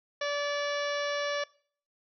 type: harmonic tone with a mistuned harmonic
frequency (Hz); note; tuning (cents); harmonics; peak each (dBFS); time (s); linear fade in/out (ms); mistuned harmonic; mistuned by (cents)
578; D5; -28; 1 / 2 / 3 / 4 / 5 / 6 / 7 / 8 / 9 / 10; -31 / -37 / -36 / -41 / -43 / -43 / -45 / -50 / -46 / -47; 0.21-1.44; 5; 9; +70
effects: noise-tail reverb RT60 0.5 s tail -22 dB re dry